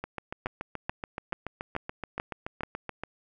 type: two click trains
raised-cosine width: 0.5 ms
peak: -15 / -19 dBFS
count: 6 / 22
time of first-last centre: 0.46-2.634 / 0.04-3.036 s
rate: 2.3 / 7.01 Hz
effects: none